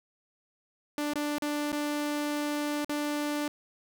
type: tone with dropouts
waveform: sawtooth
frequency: 294.6 Hz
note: D4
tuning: 6 cents sharp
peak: -25 dBFS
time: 0.98-3.48 s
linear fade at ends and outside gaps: 1 ms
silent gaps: 1.135-1.156 / 1.383-1.422 / 1.719-1.728 / 2.846-2.894 s
effects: none